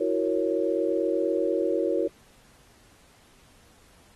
sine chord, F# dominant seventh, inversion third, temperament equal, 329.6 / 370 / 466.2 / 554.4 Hz, E4 / F#4 / A#4 / C#5, 0 / 0 / 0 / 0 cents, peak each -28 dBFS, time 0-2.08 s, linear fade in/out 10 ms, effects pink hiss -58 dBFS RMS until 4.15 s + AAC 32 kbps

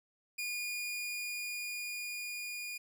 sawtooth tone with level ramp, 2436 Hz, D#7, 37 cents flat, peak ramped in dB -32 to -36 dBFS, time 0.38-2.78 s, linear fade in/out 10 ms, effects none

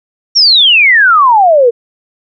sine exponential sweep, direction down, 5700 to 453.7 Hz, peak -3 dBFS, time 0.35-1.71 s, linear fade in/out 20 ms, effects none

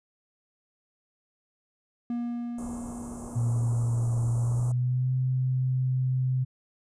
triangle tone with exponential decay, 238.4 Hz, A#3, 39 cents sharp, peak -25 dBFS, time 2.1-5.92 s, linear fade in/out 2 ms, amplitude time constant 830 ms
pink band-stop noise, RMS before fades -41 dBFS, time 2.58-4.72 s, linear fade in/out 5 ms, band 1200 to 6800 Hz, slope 48 dB/octave
sine tone with pitch glide, 117.6 to 128.99 Hz, A#2 to C3, +16 to -24 cents, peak -23 dBFS, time 3.35-6.45 s, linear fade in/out 20 ms, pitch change +160 cents, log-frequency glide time 4.33-5.12 s
effects resampled to 22050 Hz

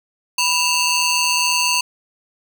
15% pulse ring-modulated tone, 1814 Hz, A#6, 48 cents flat, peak -6 dBFS, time 0.38-1.81 s, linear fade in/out 5 ms, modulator 826 Hz, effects none

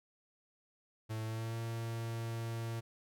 45% pulse tone with pitch glide, 110.5 to 114.86 Hz, A2 to A#2, +8 to -25 cents, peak -37 dBFS, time 1.09-2.81 s, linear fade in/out 20 ms, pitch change +67 cents, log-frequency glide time 1.25-1.58 s, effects none

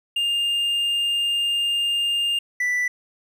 triangle tone pair in turn, 2810 / 1976.1 Hz, F7 / B6, +10 / 0 cents, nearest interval tritone, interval 610 cents, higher first, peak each -18 dBFS, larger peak neither, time 0.16-2.39 / 2.6-2.88 s, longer first, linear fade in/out 5 ms, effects none

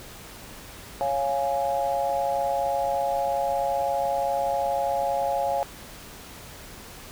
sine chord, Db major, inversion none, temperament equal, 554.4 / 698.5 / 830.6 Hz, Db5 / F5 / Ab5, 0 / 0 / 0 cents, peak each -27 dBFS, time 1.01-5.63 s, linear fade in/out 0 ms, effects pink hiss -43 dBFS RMS until 7.11 s

